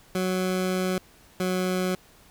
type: tone pair in turn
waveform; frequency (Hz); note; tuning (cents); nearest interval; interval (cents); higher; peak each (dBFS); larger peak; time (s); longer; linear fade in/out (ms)
20% pulse; 185 / 183.99; F#3 / F#3; 0 / -9; unison; 9; first; -19 / -19; neither; 0.15-0.98 / 1.4-1.95; first; 2
effects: pink hiss -55 dBFS RMS until 2.3 s